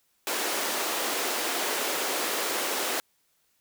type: high-pass noise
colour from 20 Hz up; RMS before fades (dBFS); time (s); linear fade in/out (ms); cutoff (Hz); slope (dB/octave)
pink; -29; 0.27-3; 0; 330; 24
effects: white hiss -70 dBFS RMS until 3.6 s